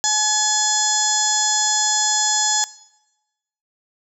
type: harmonic tone with a mistuned harmonic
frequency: 852 Hz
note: G#5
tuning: 44 cents sharp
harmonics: 1 / 2 / 4 / 5 / 6 / 7 / 8 / 9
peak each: -24 / -27 / -27 / -29 / -25 / -26 / -20 / -26 dBFS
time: 0.04-2.64 s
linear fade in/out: 0 ms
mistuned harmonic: 9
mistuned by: -33 cents
effects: noise-tail reverb RT60 1.0 s tail -20 dB re dry